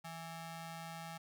sawtooth ring-modulated tone, 493.9 Hz, B4, in tune, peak -38 dBFS, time 0.04-1.18 s, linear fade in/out 10 ms, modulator 329 Hz, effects none

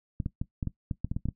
clicks, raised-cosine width 5 ms, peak -18 dBFS, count 11, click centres 0.202 / 0.261 / 0.415 / 0.628 / 0.673 / 0.912 / 1.046 / 1.115 / 1.165 / 1.256 / 1.287 s, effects noise-tail reverb RT60 0.1 s tail -17 dB re dry

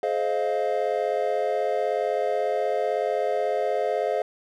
triangle chord, F minor seventh, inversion first, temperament equal with one note detuned, 425.3 / 523.3 / 622.3 / 698.5 Hz, Ab4 / C5 / Eb5 / F5, +41 / 0 / 0 / 0 cents, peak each -26 dBFS, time 0.03-4.22 s, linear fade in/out 2 ms, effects none

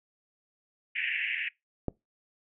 white band-pass noise, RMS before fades -32 dBFS, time 0.95-1.49 s, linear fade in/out 10 ms, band 1700 to 2800 Hz, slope 96 dB/octave
click, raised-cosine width 2 ms, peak -16 dBFS, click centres 1.883 s
effects noise-tail reverb RT60 0.2 s tail -24 dB re dry

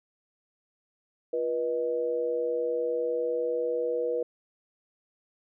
sine tone with amplitude modulation, 484.9 Hz, B4, 32 cents flat, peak -22 dBFS, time 1.33-4.23 s, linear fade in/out 5 ms, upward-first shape sine, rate 140 Hz, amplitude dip 80%, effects none

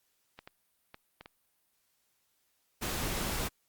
clicks, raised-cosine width 0.3 ms, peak -30 dBFS, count 5, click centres 0.39 / 0.475 / 0.944 / 1.21 / 1.259 s
pink noise, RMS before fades -34 dBFS, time 2.81-3.49 s, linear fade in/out 20 ms
effects white hiss -75 dBFS RMS until 3.68 s + Opus 48 kbps

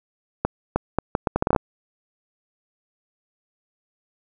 accelerating click train, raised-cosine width 1 ms, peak -5 dBFS, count 12, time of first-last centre 0.45-1.562 s, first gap 310 ms, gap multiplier 0.73, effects none

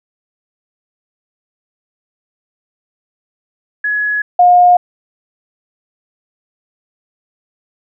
sine tone pair in turn, 1686 / 713.8 Hz, G#6 / F5, +26 / +38 cents, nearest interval octave + minor third, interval 1488 cents, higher first, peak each -13 / -4 dBFS, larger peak second, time 3.84-4.22 / 4.39-4.77 s, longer neither, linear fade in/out 5 ms, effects none

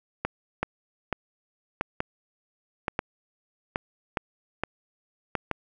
two click trains, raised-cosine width 0.5 ms, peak -10 / -11 dBFS, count 5 / 7, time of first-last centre 0.63-5.353 / 0.25-5.513 s, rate 0.847 / 1.14 Hz, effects none

